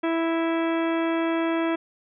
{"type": "harmonic tone", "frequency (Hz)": 329.6, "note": "E4", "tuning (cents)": 0, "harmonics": [1, 2, 3, 4, 5, 6, 7, 8, 10], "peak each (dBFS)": [-23, -29, -33, -35, -37, -39, -40, -41, -43], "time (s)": [0.03, 1.76], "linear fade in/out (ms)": 10, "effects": []}